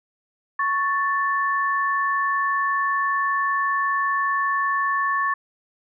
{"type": "tone pair together", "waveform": "sine", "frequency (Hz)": [1108.7, 1760], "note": ["C#6", "A6"], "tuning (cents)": [0, 0], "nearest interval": "minor sixth", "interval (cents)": 800, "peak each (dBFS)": [-21, -24], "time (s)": [0.59, 5.34], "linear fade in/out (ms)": 5, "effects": []}